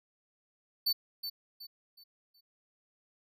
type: tone with echo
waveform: square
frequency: 4504 Hz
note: C#8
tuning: 27 cents sharp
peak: -27 dBFS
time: 0.86-0.93 s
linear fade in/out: 10 ms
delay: 370 ms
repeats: 4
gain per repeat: -9 dB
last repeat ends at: 2.41 s
effects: none